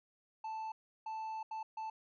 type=tone bursts at uneven times; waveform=triangle; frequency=880 Hz; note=A5; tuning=in tune; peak=-37 dBFS; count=4; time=0.44-0.72 / 1.06-1.43 / 1.51-1.63 / 1.77-1.9 s; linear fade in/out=5 ms; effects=resampled to 16000 Hz